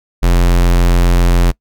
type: tone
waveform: square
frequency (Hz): 43.65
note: F1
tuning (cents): 0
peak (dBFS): -8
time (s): 0.22-1.52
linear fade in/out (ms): 20
effects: noise-tail reverb RT60 0.1 s tail -24 dB re dry